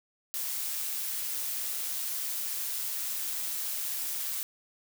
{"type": "noise with amplitude modulation", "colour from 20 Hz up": "blue", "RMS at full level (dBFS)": -32, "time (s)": [0.34, 4.43], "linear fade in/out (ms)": 0, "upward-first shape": "sine", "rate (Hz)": 140, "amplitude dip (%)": 35, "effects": []}